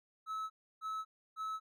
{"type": "tone bursts", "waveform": "triangle", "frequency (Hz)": 1297, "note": "E6", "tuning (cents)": -28, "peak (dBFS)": -35, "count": 3, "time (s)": [0.26, 1.6], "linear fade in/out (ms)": 50, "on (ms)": 240, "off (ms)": 310, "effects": []}